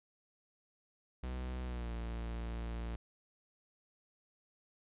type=tone with pitch glide; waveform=45% pulse; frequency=62.8 to 57.59 Hz; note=B1 to A#1; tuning=+30 to -20 cents; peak=-38 dBFS; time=1.23-2.96 s; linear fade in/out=5 ms; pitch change=-150 cents; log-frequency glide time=1.64-1.92 s; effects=resampled to 8000 Hz